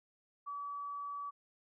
sine tone, 1145 Hz, D6, 44 cents flat, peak -39 dBFS, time 0.46-1.31 s, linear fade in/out 20 ms, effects none

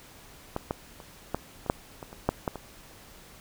clicks, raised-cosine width 1 ms, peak -15 / -14 / -30 / -13 / -26 / -8 / -24 / -28 / -8 / -13 / -22 dBFS, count 11, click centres 0.564 / 0.709 / 1.002 / 1.346 / 1.663 / 1.699 / 2.028 / 2.129 / 2.29 / 2.478 / 2.557 s, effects pink hiss -51 dBFS RMS until 3.4 s

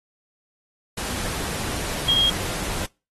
sine tone in noise, 3253 Hz, G#7, 37 cents flat, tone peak -16 dBFS, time 2.08-2.3 s, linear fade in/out 5 ms, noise pink, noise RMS -29 dBFS, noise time 0.97-2.86 s, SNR +10 dB, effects noise-tail reverb RT60 0.3 s tail -26 dB re dry + AAC 32 kbps

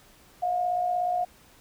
sine tone pair together, 659.3 / 716 Hz, E5 / F5, 0 / +43 cents, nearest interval minor second, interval 143 cents, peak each -33 / -24 dBFS, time 0.42-1.25 s, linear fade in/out 10 ms, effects pink hiss -56 dBFS RMS until 1.6 s

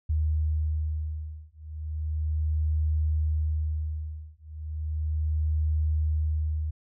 sine beating tone pair, 77.1 / 77.45 Hz, D#2 / D#2, -15 / -7 cents, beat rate 0.35 Hz, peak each -28 dBFS, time 0.09-6.71 s, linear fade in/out 10 ms, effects none

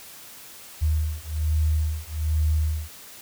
sine beating tone pair, 76.9 / 78.1 Hz, D#2 / D#2, -20 / +7 cents, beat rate 1.2 Hz, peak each -24 dBFS, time 0.81-2.9 s, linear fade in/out 20 ms, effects white hiss -44 dBFS RMS until 3.21 s

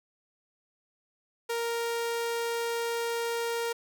sawtooth tone, 466.2 Hz, A#4, in tune, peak -25 dBFS, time 1.49-3.73 s, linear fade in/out 10 ms, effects none

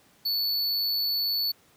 square tone, 4449 Hz, C#8, 5 cents sharp, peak -25 dBFS, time 0.25-1.52 s, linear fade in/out 10 ms, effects pink hiss -60 dBFS RMS until 1.76 s + high-pass 100 Hz 12 dB/octave

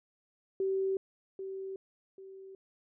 sine tone with echo, 384.7 Hz, G4, 33 cents flat, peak -28 dBFS, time 0.6-0.97 s, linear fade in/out 2 ms, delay 790 ms, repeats 2, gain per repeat -9 dB, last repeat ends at 2.55 s, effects none

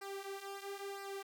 sawtooth tone with flanger, 395.4 Hz, G4, 15 cents sharp, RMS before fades -45 dBFS, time 0.01-1.23 s, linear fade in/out 10 ms, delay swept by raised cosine 0.29 to 5.59 ms, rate 1 Hz, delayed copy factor -0.75, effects none

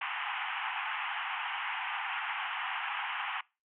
pink band-pass noise, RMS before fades -36 dBFS, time 0.01-3.41 s, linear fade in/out 5 ms, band 770 to 3100 Hz, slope 96 dB/octave, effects noise-tail reverb RT60 0.3 s tail -25 dB re dry

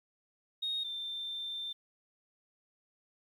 sine tone pair in turn, 3729 / 3574 Hz, A#7 / A7, 0 / +26 cents, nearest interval minor second, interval 74 cents, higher first, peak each -31 / -36 dBFS, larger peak first, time 0.62-0.84 / 0.84-1.73 s, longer second, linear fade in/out 10 ms, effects tanh soft clip ceiling -28 dBFS + 11-bit

